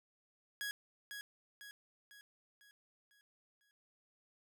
sawtooth tone with echo, 1661.2 Hz, G#6, in tune, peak -35 dBFS, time 0.61-0.71 s, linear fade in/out 0 ms, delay 500 ms, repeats 6, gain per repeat -6 dB, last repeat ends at 3.71 s, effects none

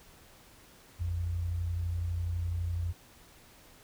sine tone pair together, 54.49 / 86.5 Hz, A1 / F2, -16 / -16 cents, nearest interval minor sixth, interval 800 cents, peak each -40 / -30 dBFS, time 0.99-2.93 s, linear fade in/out 20 ms, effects pink hiss -57 dBFS RMS until 3.83 s

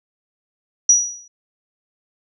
sine tone with exponential decay, 5820 Hz, F#8, 29 cents flat, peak -6 dBFS, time 0.89-1.28 s, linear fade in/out 5 ms, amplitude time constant 83 ms, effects none

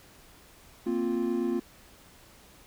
triangle chord, Bb suspended second, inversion none, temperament equal, 233.1 / 261.6 / 349.2 Hz, Bb3 / C4 / F4, 0 / 0 / 0 cents, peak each -29 / -30 / -27 dBFS, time 0.86-1.6 s, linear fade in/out 10 ms, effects pink hiss -55 dBFS RMS until 2.66 s

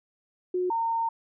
sine tone pair in turn, 363.1 / 915 Hz, F#4 / A#5, -33 / -32 cents, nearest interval octave + major third, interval 1601 cents, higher second, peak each -24 dBFS, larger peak neither, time 0.54-0.7 / 0.7-1.09 s, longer second, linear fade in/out 5 ms, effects none

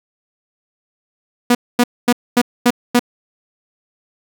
sawtooth tone bursts, 242.9 Hz, B3, 29 cents flat, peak -5 dBFS, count 6, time 1.5-2.994 s, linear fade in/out 5 ms, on 49 ms, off 240 ms, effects none

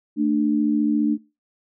sine tone pair together, 222.4 / 296.9 Hz, A3 / D4, +19 / +19 cents, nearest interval perfect fourth, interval 500 cents, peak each -21 / -19 dBFS, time 0.16-1.18 s, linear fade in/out 50 ms, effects noise-tail reverb RT60 0.3 s tail -25 dB re dry

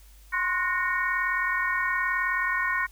sine tone cluster, 1038 / 1077 / 1463 / 1851 / 2228 Hz, C6 / C6 / F#6 / A#6 / C#7, -14 / +50 / -20 / -13 / +8 cents, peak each -33 / -32 / -29 / -27 / -34 dBFS, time 0.32-2.87 s, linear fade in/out 20 ms, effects added 50 Hz sine -49 dBFS peak until 2.91 s + white hiss -58 dBFS RMS until 2.91 s

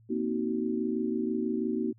sine chord, C half-diminished seventh, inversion third, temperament just, 235.5 / 261.6 / 314 / 376.7 Hz, Bb3 / C4 / Eb4 / Gb4, +18 / 0 / +16 / +31 cents, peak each -31 / -35 / -33 / -33 dBFS, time 0.09-1.93 s, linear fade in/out 20 ms, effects added 112 Hz sine -56 dBFS peak until 1.98 s

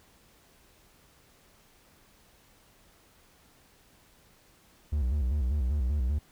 triangle tone with vibrato, 67.8 Hz, C#2, 38 cents flat, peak -23 dBFS, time 4.92-6.19 s, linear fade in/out 10 ms, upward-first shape square, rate 5.1 Hz, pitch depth 150 cents each way, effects pink hiss -61 dBFS RMS until 6.31 s

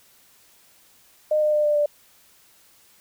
sine tone with pitch steps, 611 / 605.4 / 599.8 / 594.3 / 588.8 Hz, D#5 / D#5 / D5 / D5 / D5, -32 / -48 / +36 / +20 / +4 cents, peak -17 dBFS, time 1.31-1.86 s, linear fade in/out 5 ms, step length 110 ms, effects white hiss -56 dBFS RMS until 3 s

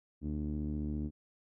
sawtooth tone with low-pass filter, 74.8 Hz, D2, 32 cents sharp, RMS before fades -36 dBFS, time 0.21-1.11 s, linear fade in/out 50 ms, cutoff 270 Hz, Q 4.2, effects none

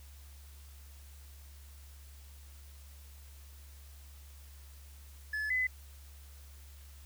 triangle / sine tone pair in turn, 1720 / 2016 Hz, A6 / B6, -40 / +35 cents, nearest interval minor third, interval 275 cents, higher second, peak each -31 / -28 dBFS, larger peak second, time 5.33-5.5 / 5.5-5.67 s, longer neither, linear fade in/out 5 ms, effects added 70 Hz sine -50 dBFS peak until 7.05 s + white hiss -60 dBFS RMS until 7.05 s

